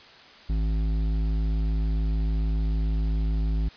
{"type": "tone with hard clipping", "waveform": "triangle", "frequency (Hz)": 53.4, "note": "G#1", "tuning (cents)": 49, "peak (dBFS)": -24, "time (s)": [0.49, 3.69], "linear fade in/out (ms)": 10, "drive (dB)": 14, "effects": ["white hiss -49 dBFS RMS until 3.76 s", "resampled to 11025 Hz"]}